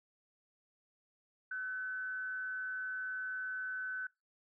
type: tone with frequency modulation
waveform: sine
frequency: 1512 Hz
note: F#6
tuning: 37 cents sharp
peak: -37 dBFS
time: 1.51-4.07 s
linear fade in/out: 5 ms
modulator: 191 Hz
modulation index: 0.3
effects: noise-tail reverb RT60 0.2 s tail -22 dB re dry